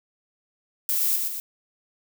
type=noise with echo; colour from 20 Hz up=violet; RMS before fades=-24 dBFS; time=0.89-1.16 s; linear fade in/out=0 ms; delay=120 ms; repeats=2; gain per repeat=-4 dB; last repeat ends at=1.4 s; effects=none